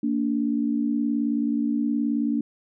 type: tone pair together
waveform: sine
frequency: 230.4 / 289.3 Hz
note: A#3 / D4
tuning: -20 / -26 cents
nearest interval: major third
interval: 394 cents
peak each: -24 dBFS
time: 0.03-2.41 s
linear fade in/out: 5 ms
effects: none